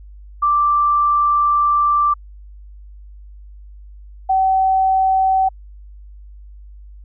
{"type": "tone pair in turn", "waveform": "sine", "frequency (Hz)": [1174.7, 762.8], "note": ["D6", "G5"], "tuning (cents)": [0, -47], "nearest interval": "perfect fifth", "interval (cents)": 747, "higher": "first", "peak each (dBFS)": -12, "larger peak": "neither", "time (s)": [[0.42, 2.14], [4.29, 5.49]], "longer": "first", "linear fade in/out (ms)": 10, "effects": ["added 50 Hz sine -36 dBFS peak until 7.04 s"]}